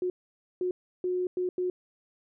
sine tone bursts at uneven times, 363.2 Hz, F#4, 32 cents flat, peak -26 dBFS, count 5, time 0.02-0.1 / 0.61-0.71 / 1.04-1.27 / 1.37-1.49 / 1.58-1.7 s, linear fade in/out 2 ms, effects none

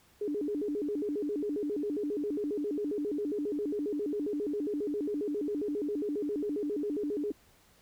sine tone with vibrato, 349.2 Hz, F4, in tune, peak -30 dBFS, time 0.21-7.32 s, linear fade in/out 5 ms, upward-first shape square, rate 7.4 Hz, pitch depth 300 cents each way, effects pink hiss -63 dBFS RMS until 7.81 s

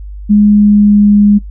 sine tone with pitch glide, 207.7 to 205.7 Hz, G#3 to G#3, 0 to -16 cents, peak -3 dBFS, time 0.29-1.39 s, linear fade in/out 20 ms, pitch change -16 cents, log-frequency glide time 0.47-1.1 s, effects noise-tail reverb RT60 0.1 s tail -20 dB re dry + added 50 Hz sine -23 dBFS peak until 1.5 s

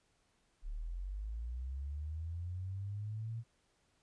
sine linear sweep, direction up, 34 to 116.54 Hz, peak -38 dBFS, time 0.62-3.44 s, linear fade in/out 50 ms, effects pink hiss -75 dBFS RMS until 4.02 s + resampled to 22050 Hz

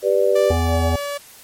sine chord, G major, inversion none, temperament just, 392 / 490 / 588 Hz, G4 / B4 / D5, 0 / -14 / +2 cents, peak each -18 dBFS, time 0.02-0.54 s, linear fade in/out 50 ms
sawtooth tone with pitch glide, 587.3 to 572.9 Hz, D5 to D5, 0 to -43 cents, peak -20 dBFS, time 0.35-1.18 s, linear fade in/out 10 ms, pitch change -43 cents, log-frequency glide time 0.55-0.81 s
harmonic tone, 83.3 Hz, E2, 19 cents sharp, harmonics 1 / 3 / 5 / 7 / 9 / 10, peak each -17 / -25 / -29 / -26 / -27 / -29 dBFS, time 0.5-0.96 s, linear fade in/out 5 ms
effects white hiss -44 dBFS RMS until 1.43 s + MP3 64 kbps

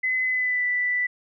sine tone with pitch glide, 2028 to 1978.2 Hz, B6 to B6, +45 to +2 cents, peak -21 dBFS, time 0.03-1.07 s, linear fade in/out 10 ms, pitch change -43 cents, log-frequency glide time 0.26-0.65 s, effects none

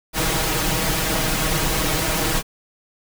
pink noise with comb filter, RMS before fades -21 dBFS, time 0.13-2.43 s, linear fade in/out 50 ms, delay 6.3 ms, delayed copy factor +0.8, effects none

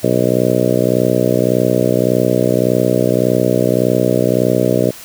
harmonic tone, 61.74 Hz, B1, in tune, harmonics 2 / 3 / 4 / 5 / 6 / 7 / 8 / 9 / 10, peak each -20 / -20 / -20 / -20 / -20 / -20 / -20 / -20 / -20 dBFS, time 0.03-4.91 s, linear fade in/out 10 ms, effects white hiss -35 dBFS RMS until 5.04 s

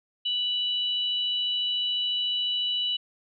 sine tone pair together, 2960 / 3914 Hz, F#7 / B7, 0 / -16 cents, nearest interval perfect fourth, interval 484 cents, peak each -25 / -33 dBFS, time 0.25-2.97 s, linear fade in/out 10 ms, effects none

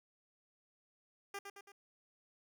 10% pulse tone with echo, 400 Hz, G4, 35 cents sharp, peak -33 dBFS, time 1.34-1.39 s, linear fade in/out 5 ms, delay 110 ms, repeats 3, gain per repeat -5 dB, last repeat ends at 1.72 s, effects none

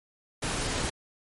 pink noise, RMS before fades -30 dBFS, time 0.42-0.9 s, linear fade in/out 10 ms, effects MP3 48 kbps

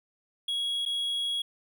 triangle tone with dropouts, 3322 Hz, G#7, in tune, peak -26 dBFS, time 0.48-1.42 s, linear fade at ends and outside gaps 5 ms, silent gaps 0.853-0.86 s, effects none

